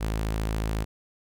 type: tone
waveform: sawtooth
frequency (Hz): 54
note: A1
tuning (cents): -32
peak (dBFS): -22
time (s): 0-0.85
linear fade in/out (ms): 20
effects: none